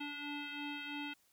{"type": "tone with frequency modulation", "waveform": "sine", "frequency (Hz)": 1451, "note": "F#6", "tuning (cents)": -34, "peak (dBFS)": -40, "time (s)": [0, 1.14], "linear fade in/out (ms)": 10, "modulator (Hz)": 581, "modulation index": 3.2, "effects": ["white hiss -72 dBFS RMS until 1.32 s"]}